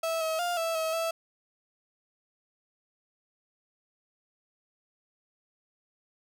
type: tone with pitch steps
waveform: 35% pulse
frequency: 654 / 640 / 702 / 659 / 642 / 659 Hz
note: E5 / D#5 / F5 / E5 / E5 / E5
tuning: -14 / +49 / +9 / -1 / -46 / -1 cents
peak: -26 dBFS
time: 0.03-1.11 s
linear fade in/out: 5 ms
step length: 180 ms
effects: none